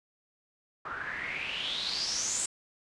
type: noise with low-pass filter sweep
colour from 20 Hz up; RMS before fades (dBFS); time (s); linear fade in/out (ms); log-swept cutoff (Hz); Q
white; -34; 0.85-2.46; 5; 1300 to 8000; 7.4
effects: resampled to 24000 Hz